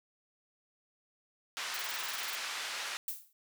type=band-pass noise; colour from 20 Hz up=pink; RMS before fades=-39 dBFS; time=1.57-2.97 s; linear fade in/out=0 ms; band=1300 to 6000 Hz; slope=12 dB/octave
type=noise bursts; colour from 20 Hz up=violet; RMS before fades=-41 dBFS; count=13; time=1.74-2.355 s; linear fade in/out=2 ms; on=27 ms; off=22 ms
type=noise with exponential decay; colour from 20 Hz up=violet; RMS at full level=-34 dBFS; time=3.08-3.33 s; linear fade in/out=2 ms; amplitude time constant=54 ms
effects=none